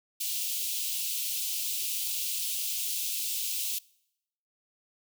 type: high-pass noise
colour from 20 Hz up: white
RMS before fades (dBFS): -32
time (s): 0.2-3.79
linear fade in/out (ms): 10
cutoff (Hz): 2600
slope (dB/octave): 48
effects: noise-tail reverb RT60 0.8 s tail -24 dB re dry